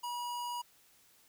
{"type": "tone", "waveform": "square", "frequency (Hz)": 966, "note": "B5", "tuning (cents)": -39, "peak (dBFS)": -37, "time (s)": [0.03, 0.62], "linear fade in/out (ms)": 10, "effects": ["white hiss -65 dBFS RMS until 1.28 s"]}